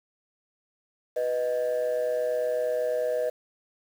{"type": "tone pair together", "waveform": "sine", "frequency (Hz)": [493.9, 622.3], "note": ["B4", "D#5"], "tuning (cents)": [0, 0], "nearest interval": "major third", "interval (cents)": 400, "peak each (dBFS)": -25, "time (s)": [1.16, 3.3], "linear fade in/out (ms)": 10, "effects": ["tanh soft clip ceiling -21 dBFS", "8-bit"]}